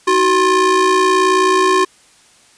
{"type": "ring-modulated tone", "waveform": "square", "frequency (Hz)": 345.8, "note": "F4", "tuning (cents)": -17, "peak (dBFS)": -8, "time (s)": [0.07, 1.85], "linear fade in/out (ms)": 10, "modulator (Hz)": 721, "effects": ["white hiss -49 dBFS RMS until 2.57 s", "resampled to 22050 Hz"]}